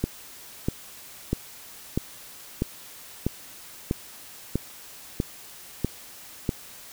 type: click train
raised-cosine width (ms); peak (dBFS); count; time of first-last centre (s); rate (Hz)
3; -10; 11; 0.04-6.492; 1.55
effects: white hiss -45 dBFS RMS until 6.92 s